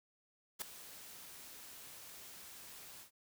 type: noise with ADSR envelope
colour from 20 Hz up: white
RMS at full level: -38 dBFS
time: 0.59-3.11 s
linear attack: 28 ms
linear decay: 3 ms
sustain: -15 dB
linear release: 110 ms
effects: none